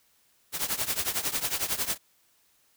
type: noise with tremolo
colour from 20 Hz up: white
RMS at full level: -26 dBFS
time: 0.52-1.98 s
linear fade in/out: 50 ms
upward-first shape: triangle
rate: 11 Hz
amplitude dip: 90%
effects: white hiss -66 dBFS RMS until 2.76 s